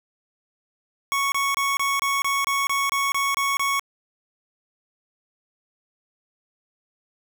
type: tone bursts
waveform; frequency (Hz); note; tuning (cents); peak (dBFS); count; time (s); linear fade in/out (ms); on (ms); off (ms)
25% pulse; 1108.7; C#6; 0; -17; 12; 1.12-3.795; 0; 200; 25
effects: none